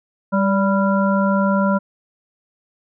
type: harmonic tone with a mistuned harmonic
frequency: 197.5 Hz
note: G3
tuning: 13 cents sharp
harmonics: 1 / 3 / 5 / 7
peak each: -16 / -21 / -23 / -24 dBFS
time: 0.32-1.79 s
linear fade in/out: 20 ms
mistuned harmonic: 3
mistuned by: -38 cents
effects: none